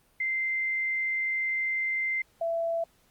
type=tone pair in turn; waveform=sine; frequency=2083 / 667.6 Hz; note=C7 / E5; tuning=-8 / +22 cents; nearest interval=octave + minor sixth; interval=1970 cents; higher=first; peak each=-26 dBFS; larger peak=neither; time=0.2-2.22 / 2.41-2.84 s; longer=first; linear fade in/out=5 ms; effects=pink hiss -65 dBFS RMS until 3.1 s + Opus 32 kbps